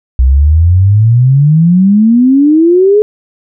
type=exponential sweep; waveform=sine; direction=up; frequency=61.74 to 430.1 Hz; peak=-3 dBFS; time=0.19-3.02 s; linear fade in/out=0 ms; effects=none